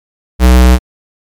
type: tone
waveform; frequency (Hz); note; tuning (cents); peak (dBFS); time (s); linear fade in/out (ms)
square; 62.4; B1; +19; -3; 0.39-0.79; 50
effects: MP3 96 kbps